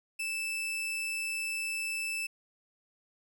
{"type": "tone", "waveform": "40% pulse", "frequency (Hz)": 2637, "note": "E7", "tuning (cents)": 0, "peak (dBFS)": -31, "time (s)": [0.19, 2.27], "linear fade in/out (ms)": 10, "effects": []}